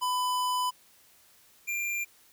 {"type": "tone pair in turn", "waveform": "square", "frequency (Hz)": [1000, 2383], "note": ["B5", "D7"], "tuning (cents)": [21, 25], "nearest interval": "octave + minor third", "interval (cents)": 1504, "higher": "second", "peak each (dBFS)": [-27, -30], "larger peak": "first", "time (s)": [[0.01, 0.71], [1.67, 2.05]], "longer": "first", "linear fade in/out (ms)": 20, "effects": ["white hiss -60 dBFS RMS until 2.32 s"]}